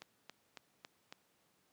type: click train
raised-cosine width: 0.2 ms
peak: -30 dBFS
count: 5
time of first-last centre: 0.02-1.125 s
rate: 3.62 Hz
effects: pink hiss -74 dBFS RMS until 1.72 s + high-pass 150 Hz 12 dB/octave